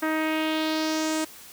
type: tone with low-pass filter sweep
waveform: sawtooth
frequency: 314.1 Hz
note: D#4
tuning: 16 cents sharp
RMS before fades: -26 dBFS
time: 0.02-1.25 s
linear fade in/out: 10 ms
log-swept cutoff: 1700 to 8700 Hz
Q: 2.4
effects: white hiss -46 dBFS RMS until 1.52 s